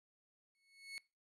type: tone with exponential growth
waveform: 30% pulse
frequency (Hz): 2200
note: C#7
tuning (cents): -14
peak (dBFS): -39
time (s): 0.55-0.98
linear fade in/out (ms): 0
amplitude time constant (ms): 93
effects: noise-tail reverb RT60 0.3 s tail -22 dB re dry + resampled to 24000 Hz